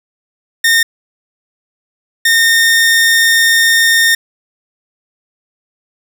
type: tone bursts at uneven times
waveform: sawtooth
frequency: 1829 Hz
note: A#6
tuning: 33 cents flat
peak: -4 dBFS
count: 2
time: 0.64-0.83 / 2.25-4.15 s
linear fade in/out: 5 ms
effects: none